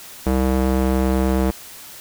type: tone with band-pass filter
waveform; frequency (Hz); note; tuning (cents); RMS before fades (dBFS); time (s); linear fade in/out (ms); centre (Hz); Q
square; 64.9; C2; -13; -18; 0.26-1.51; 5; 370; 0.6
effects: white hiss -39 dBFS RMS until 2 s